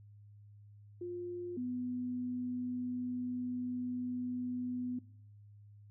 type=tone pair in turn; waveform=sine; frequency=352.8 / 248.5 Hz; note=F4 / B3; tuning=+18 / +11 cents; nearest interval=tritone; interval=607 cents; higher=first; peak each=-38 / -35 dBFS; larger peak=second; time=1.01-1.57 / 1.57-4.99 s; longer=second; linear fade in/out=5 ms; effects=noise-tail reverb RT60 0.6 s tail -19 dB re dry + added 103 Hz sine -54 dBFS peak until 5.9 s